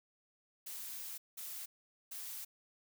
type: noise bursts at uneven times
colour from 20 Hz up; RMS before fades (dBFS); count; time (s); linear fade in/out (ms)
blue; -45; 3; 0.66-1.18 / 1.37-1.66 / 2.11-2.45; 10
effects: none